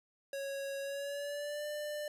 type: tone with pitch glide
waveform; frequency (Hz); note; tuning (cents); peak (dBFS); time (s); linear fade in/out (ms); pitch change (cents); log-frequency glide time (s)
square; 552 to 595; C#5 to D5; -7 to +22; -38; 0.33-2.08; 2; +129; 0.8-1.66
effects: resampled to 32000 Hz + 12-bit